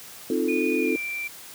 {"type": "chord", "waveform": "sine", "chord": "F dominant seventh", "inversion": "second", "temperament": "equal", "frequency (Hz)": [261.6, 311.1, 349.2, 440], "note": ["C4", "Eb4", "F4", "A4"], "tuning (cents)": [0, 0, 0, 0], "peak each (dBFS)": -27, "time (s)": [0.3, 0.96], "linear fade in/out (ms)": 2}
{"type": "tone with pitch glide", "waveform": "sine", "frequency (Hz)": [2458, 2352], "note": ["D#7", "D7"], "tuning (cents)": [-22, 2], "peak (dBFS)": -28, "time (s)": [0.48, 1.28], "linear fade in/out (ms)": 10, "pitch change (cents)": -76, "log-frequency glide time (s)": [0.76, 0.99]}
{"effects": ["white hiss -43 dBFS RMS until 1.54 s", "high-pass 80 Hz 12 dB/octave"]}